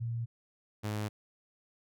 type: tone pair in turn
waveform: sine / sawtooth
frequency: 116.54 / 105.87 Hz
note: A#2 / G#2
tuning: 0 / +34 cents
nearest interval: major second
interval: 166 cents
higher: first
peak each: -32 / -29 dBFS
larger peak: second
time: 0-0.26 / 0.83-1.09 s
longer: neither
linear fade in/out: 20 ms
effects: none